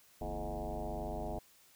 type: tone with frequency modulation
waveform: sine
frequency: 329.6 Hz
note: E4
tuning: in tune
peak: -36 dBFS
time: 0.21-1.39 s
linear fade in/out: 5 ms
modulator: 97.7 Hz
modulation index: 4.7
effects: white hiss -64 dBFS RMS until 1.75 s